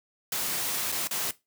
white noise with dropouts, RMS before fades -30 dBFS, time 0.32-1.31 s, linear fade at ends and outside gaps 2 ms, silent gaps 0.919-0.923 / 1.073-1.11 s, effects noise-tail reverb RT60 0.2 s tail -17 dB re dry + high-pass 100 Hz 12 dB/octave

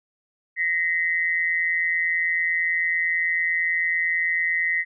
sine tone pair together, 1871 / 2040 Hz, A#6 / C7, +6 / -44 cents, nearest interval minor second, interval 150 cents, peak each -23 dBFS, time 0.56-4.85 s, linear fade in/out 50 ms, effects none

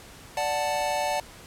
square chord, D major, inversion none, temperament equal, 587.3 / 740 / 880 Hz, D5 / F#5 / A5, 0 / 0 / 0 cents, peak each -30 dBFS, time 0.37-1.2 s, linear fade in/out 2 ms, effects pink hiss -47 dBFS RMS until 1.46 s + low-pass 12000 Hz 12 dB/octave

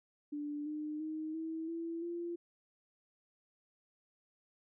sine tone with pitch steps, 293.7 / 303 / 312.6 / 322.5 / 332.7 / 343.3 Hz, D4 / D#4 / D#4 / E4 / E4 / F4, 0 / -46 / +8 / -38 / +16 / -30 cents, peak -37 dBFS, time 0.32-2.36 s, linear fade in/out 10 ms, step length 340 ms, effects none

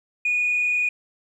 sine tone with frequency modulation, 2460 Hz, D#7, 20 cents flat, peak -18 dBFS, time 0.25-0.89 s, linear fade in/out 5 ms, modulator 29.6 Hz, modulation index 0.75, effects tanh soft clip ceiling -15 dBFS + 10-bit

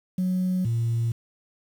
sine tone pair in turn, 184 / 115.91 Hz, F#3 / A#2, -9 / -9 cents, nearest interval minor sixth, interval 800 cents, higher first, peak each -20 dBFS, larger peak neither, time 0.18-0.65 / 0.65-1.12 s, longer neither, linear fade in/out 5 ms, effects tanh soft clip ceiling -19 dBFS + 8-bit

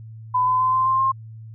sine tone with pitch steps, 1004 / 1015.7 / 1027.5 / 1039.4 / 1051.5 / 1063.7 Hz, B5 / B5 / C6 / C6 / C6 / C6, +28 / +48 / -32 / -12 / +8 / +28 cents, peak -16 dBFS, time 0.34-1.12 s, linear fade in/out 10 ms, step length 130 ms, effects added 111 Hz sine -36 dBFS peak until 1.54 s

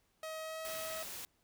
sawtooth tone with pitch glide, 634 to 640.3 Hz, D#5 to D#5, +32 to +49 cents, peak -37 dBFS, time 0.23-1.03 s, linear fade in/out 2 ms, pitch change +17 cents, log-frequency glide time 0.41-0.61 s
white noise, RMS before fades -45 dBFS, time 0.65-1.25 s, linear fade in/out 0 ms
effects pink hiss -75 dBFS RMS until 1.43 s

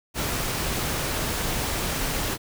pink noise, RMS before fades -27 dBFS, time 0.14-2.38 s, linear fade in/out 50 ms, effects none

